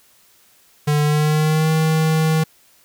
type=tone with pitch glide; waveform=square; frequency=148.6 to 158.35 Hz; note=D3 to D#3; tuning=+21 to +31 cents; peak=-15 dBFS; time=0.87-2.44 s; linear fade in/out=10 ms; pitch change=+110 cents; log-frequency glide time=1.02-1.7 s; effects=white hiss -54 dBFS RMS until 2.84 s